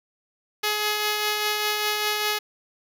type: tone with tremolo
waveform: 5% pulse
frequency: 421.5 Hz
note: G#4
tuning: 26 cents sharp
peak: -10 dBFS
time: 0.63-2.39 s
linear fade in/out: 10 ms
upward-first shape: triangle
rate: 5 Hz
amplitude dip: 35%
effects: none